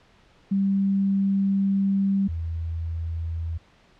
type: tone pair in turn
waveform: sine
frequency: 196 / 82.41 Hz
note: G3 / E2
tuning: 0 / 0 cents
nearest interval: octave + minor third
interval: 1500 cents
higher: first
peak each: -19 / -26 dBFS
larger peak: first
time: 0.51-2.28 / 2.28-3.58 s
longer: first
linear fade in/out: 10 ms
effects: pink hiss -57 dBFS RMS until 3.99 s + low-pass 4000 Hz 12 dB/octave